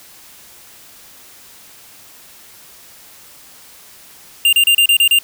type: tone bursts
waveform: square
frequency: 2794 Hz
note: F7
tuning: in tune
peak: -9 dBFS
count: 7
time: 4.45-5.188 s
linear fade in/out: 2 ms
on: 78 ms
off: 32 ms
effects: white hiss -42 dBFS RMS until 5.23 s